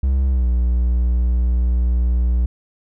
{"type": "tone with pitch glide", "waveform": "triangle", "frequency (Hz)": [66.3, 60.45], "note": ["C2", "B1"], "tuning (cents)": [23, -36], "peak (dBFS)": -12, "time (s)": [0.03, 2.46], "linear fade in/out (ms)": 5, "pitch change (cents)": -159, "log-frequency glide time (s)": [0.27, 0.47], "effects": []}